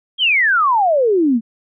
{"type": "exponential sweep", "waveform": "sine", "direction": "down", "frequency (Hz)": [3300, 215.4], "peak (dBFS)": -11, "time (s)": [0.18, 1.41], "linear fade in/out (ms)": 50, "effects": []}